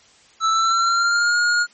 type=tone with pitch glide; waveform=square; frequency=1318.5 to 1429.6 Hz; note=E6 to F6; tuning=0 to +40 cents; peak=-16 dBFS; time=0.4-1.67 s; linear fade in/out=50 ms; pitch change=+140 cents; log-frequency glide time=0.5-1.36 s; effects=white hiss -52 dBFS RMS until 1.73 s + MP3 32 kbps